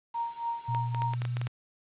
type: tone with tremolo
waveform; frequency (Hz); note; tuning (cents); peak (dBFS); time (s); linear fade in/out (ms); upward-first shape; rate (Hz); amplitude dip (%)
sine; 932.3; A#5; 0; -27; 0.14-1.15; 10; triangle; 3.6; 95
type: tone with pitch glide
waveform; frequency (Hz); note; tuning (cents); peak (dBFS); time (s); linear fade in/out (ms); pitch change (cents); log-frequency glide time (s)
sine; 120 to 121.6; B2 to B2; -49 to -26; -29; 0.68-1.48; 10; +23; 0.89-1.21
type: clicks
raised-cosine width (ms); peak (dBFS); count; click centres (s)
0.3; -21; 9; 0.748 / 0.947 / 1.02 / 1.136 / 1.219 / 1.252 / 1.369 / 1.415 / 1.47
effects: resampled to 8000 Hz + 9-bit